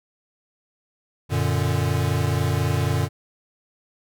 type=chord; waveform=square; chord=Gb augmented; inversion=none; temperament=equal; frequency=92.5 / 116.54 / 146.83 Hz; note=Gb2 / Bb2 / D3; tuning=0 / 0 / 0 cents; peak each=-25 dBFS; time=1.29-3.09 s; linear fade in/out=50 ms; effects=none